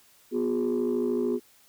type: tone cluster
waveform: sine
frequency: 246.8 / 360.5 / 413.8 Hz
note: B3 / F#4 / G#4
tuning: -1 / -45 / -6 cents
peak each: -27 dBFS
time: 0.31-1.4 s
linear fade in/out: 50 ms
effects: tanh soft clip ceiling -19 dBFS + white hiss -59 dBFS RMS until 1.68 s